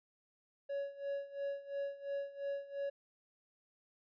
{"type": "tone with tremolo", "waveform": "triangle", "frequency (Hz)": 560, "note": "C#5", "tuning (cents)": 18, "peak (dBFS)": -33, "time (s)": [0.69, 2.9], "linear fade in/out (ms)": 10, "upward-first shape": "sine", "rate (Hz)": 2.9, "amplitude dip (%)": 85, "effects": ["resampled to 11025 Hz"]}